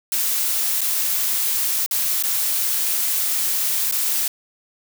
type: noise with dropouts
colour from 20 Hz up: blue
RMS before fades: -21 dBFS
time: 0.12-4.28 s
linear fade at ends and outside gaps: 2 ms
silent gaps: 0.809-0.814 / 1.862-1.91 / 2.226-2.236 / 3.913-3.922 s
effects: none